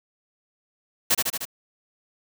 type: noise with echo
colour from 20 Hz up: white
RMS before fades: -19 dBFS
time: 1.1-1.15 s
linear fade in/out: 10 ms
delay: 76 ms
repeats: 4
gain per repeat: -3 dB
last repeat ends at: 1.454 s
effects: none